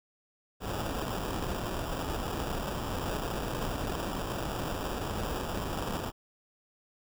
pink noise with sample-and-hold, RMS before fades -34 dBFS, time 0.6-6.12 s, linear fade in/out 50 ms, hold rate 2100 Hz, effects none

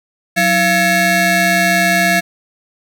25% pulse ring-modulated tone, 503 Hz, B4, 32 cents sharp, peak -4 dBFS, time 0.36-2.21 s, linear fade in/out 20 ms, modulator 1190 Hz, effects none

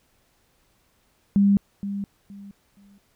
sine tone with echo, 200 Hz, G3, 35 cents sharp, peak -14 dBFS, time 1.36-1.57 s, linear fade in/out 0 ms, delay 470 ms, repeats 3, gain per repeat -12 dB, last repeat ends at 2.98 s, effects pink hiss -65 dBFS RMS until 3.15 s

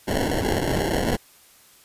white noise with sample-and-hold, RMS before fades -23 dBFS, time 0.07-1.17 s, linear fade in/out 20 ms, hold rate 1225 Hz, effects white hiss -53 dBFS RMS until 1.84 s + resampled to 32000 Hz

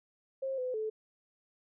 sine tone with pitch steps, 534 / 506 / 434.9 Hz, C5 / B4 / A4, +35 / +42 / -20 cents, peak -32 dBFS, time 0.42-0.9 s, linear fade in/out 10 ms, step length 160 ms, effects none

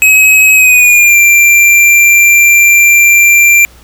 square tone with pitch glide, 2552 to 2367 Hz, D#7 to D7, +43 to +13 cents, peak -3 dBFS, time 0.02-3.65 s, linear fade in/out 0 ms, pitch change -130 cents, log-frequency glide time 0.54-1.17 s, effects added 60 Hz sine -38 dBFS peak until 3.83 s + pink hiss -41 dBFS RMS until 3.83 s

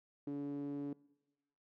sawtooth tone with band-pass filter, 142.7 Hz, D3, 49 cents flat, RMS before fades -41 dBFS, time 0.27-0.93 s, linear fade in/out 2 ms, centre 320 Hz, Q 8.3, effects noise-tail reverb RT60 1.0 s tail -23 dB re dry

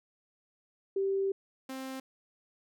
sine / sawtooth tone pair in turn, 390 / 263.9 Hz, G4 / C4, -9 / +15 cents, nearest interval perfect fifth, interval 676 cents, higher first, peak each -27 / -34 dBFS, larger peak first, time 0.96-1.32 / 1.69-2 s, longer first, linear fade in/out 5 ms, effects none

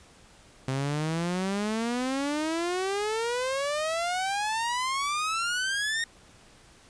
sawtooth exponential sweep, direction up, 130 to 1862 Hz, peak -23 dBFS, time 0.68-6.04 s, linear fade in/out 2 ms, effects pink hiss -55 dBFS RMS until 6.89 s + resampled to 22050 Hz

